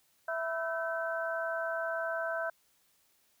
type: harmonic tone with a mistuned harmonic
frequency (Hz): 329.6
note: E4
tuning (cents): 0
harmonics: 2 / 3 / 4 / 5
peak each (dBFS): -34 / -43 / -41 / -36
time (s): 0.28-2.5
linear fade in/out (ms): 5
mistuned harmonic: 5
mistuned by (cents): -120
effects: white hiss -70 dBFS RMS until 3.4 s